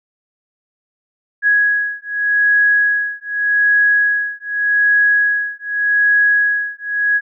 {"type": "beating tone pair", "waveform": "sine", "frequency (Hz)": [1665, 1665.84], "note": ["G#6", "G#6"], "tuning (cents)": [4, 5], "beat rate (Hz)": 0.84, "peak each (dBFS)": -15, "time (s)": [1.42, 7.21], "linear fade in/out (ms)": 50, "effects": []}